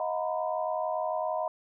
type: tone cluster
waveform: sine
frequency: 630 / 721 / 940 / 1007 Hz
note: D#5 / F#5 / A#5 / B5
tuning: +21 / -45 / +14 / +33 cents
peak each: -31 / -33 / -37 / -36 dBFS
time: 0-1.48 s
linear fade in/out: 2 ms
effects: none